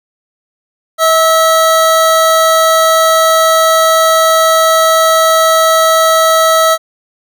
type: tone pair together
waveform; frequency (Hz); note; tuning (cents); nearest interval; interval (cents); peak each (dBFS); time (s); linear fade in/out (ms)
square; 645 / 1302; E5 / E6; -38 / -22; octave; 1216; -10; 0.98-6.78; 50
effects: none